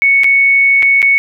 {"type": "tone with dropouts", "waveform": "sine", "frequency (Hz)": 2217, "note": "C#7", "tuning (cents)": 0, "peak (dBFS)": -6, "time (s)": [0.02, 1.18], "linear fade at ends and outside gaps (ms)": 0, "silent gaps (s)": [[0.235, 0.243], [0.824, 0.829], [1.019, 1.027]], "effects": []}